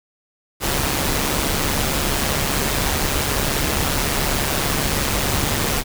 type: noise with amplitude modulation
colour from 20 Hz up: pink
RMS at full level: -18 dBFS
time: 0.6-5.84 s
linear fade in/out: 50 ms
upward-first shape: sine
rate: 142 Hz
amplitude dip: 55%
effects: none